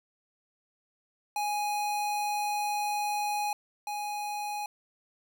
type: tone pair in turn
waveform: square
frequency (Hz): 830.6 / 830.6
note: G#5 / G#5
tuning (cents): 0 / 0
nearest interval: unison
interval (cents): 0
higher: neither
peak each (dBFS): -29 / -33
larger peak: first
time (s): 1.36-3.53 / 3.87-4.66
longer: first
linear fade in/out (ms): 2
effects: none